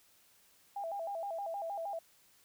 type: tone with vibrato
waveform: sine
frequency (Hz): 729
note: F#5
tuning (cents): -26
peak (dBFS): -36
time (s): 0.76-1.99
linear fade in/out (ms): 5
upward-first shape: square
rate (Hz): 6.4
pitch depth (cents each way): 170
effects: white hiss -66 dBFS RMS until 2.44 s